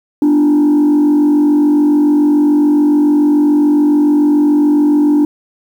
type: tone with frequency modulation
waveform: sine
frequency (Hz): 295.1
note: D4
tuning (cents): +8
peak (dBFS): -5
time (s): 0.22-5.25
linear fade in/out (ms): 2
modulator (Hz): 47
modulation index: 0.48
effects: tanh soft clip ceiling -6 dBFS + 7-bit